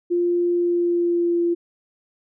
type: tone with pitch glide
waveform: sine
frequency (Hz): 349.2 to 343.4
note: F4 to F4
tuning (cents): 0 to -29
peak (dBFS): -17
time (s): 0.1-1.55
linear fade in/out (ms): 20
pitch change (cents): -29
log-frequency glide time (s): 0.52-1.42
effects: none